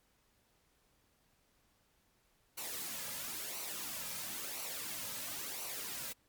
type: noise with flanger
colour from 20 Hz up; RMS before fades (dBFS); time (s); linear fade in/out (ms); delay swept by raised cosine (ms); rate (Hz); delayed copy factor
white; -42; 2.57-6.13; 10; 0.58 to 2.78; 0.98; -0.6
effects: pink hiss -73 dBFS RMS until 6.28 s + MP3 96 kbps